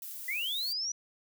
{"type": "noise", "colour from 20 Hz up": "violet", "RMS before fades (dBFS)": -42, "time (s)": [0.02, 0.73], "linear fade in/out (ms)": 2}
{"type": "linear sweep", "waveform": "sine", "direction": "up", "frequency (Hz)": [1949, 5920], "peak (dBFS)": -31, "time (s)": [0.28, 0.92], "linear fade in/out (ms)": 5}
{"effects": []}